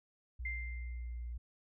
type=tone with pitch glide; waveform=sine; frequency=61 to 59.26 Hz; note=B1 to A#1; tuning=-21 to +29 cents; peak=-39 dBFS; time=0.39-1.38 s; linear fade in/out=10 ms; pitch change=-50 cents; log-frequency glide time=0.89-1.12 s
type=tone with exponential decay; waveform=sine; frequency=2093 Hz; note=C7; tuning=in tune; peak=-36 dBFS; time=0.45-1.33 s; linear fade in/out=5 ms; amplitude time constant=190 ms
effects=none